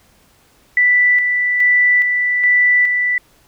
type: tone with tremolo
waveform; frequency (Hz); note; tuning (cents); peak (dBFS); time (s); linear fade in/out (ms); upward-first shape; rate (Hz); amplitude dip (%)
sine; 1975.5; B6; 0; -9; 0.77-3.18; 2; square; 1.2; 40
effects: pink hiss -53 dBFS RMS until 3.47 s